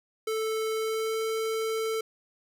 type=tone with pitch glide; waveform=square; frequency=440 to 443.8 Hz; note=A4 to A4; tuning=0 to +15 cents; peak=-28 dBFS; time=0.27-2.01 s; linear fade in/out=5 ms; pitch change=+15 cents; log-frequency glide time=0.72-1.21 s; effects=none